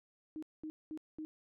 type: tone bursts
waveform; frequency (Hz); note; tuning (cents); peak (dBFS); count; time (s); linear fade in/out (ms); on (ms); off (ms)
sine; 311.1; D#4; 0; -40; 4; 0.36-1.25; 0; 65; 210
effects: none